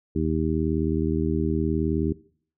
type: harmonic tone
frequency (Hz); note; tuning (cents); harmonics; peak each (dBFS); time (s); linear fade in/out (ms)
79.2; D#2; +31; 1 / 2 / 3 / 4 / 5; -28 / -28 / -28 / -27 / -30; 0.15-2.13; 10
effects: noise-tail reverb RT60 0.5 s tail -18 dB re dry